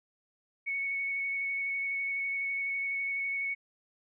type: tone with vibrato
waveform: sine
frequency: 2217 Hz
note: C#7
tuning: in tune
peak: -30 dBFS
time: 0.66-3.55 s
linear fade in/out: 20 ms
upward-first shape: square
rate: 12 Hz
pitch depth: 9 cents each way
effects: none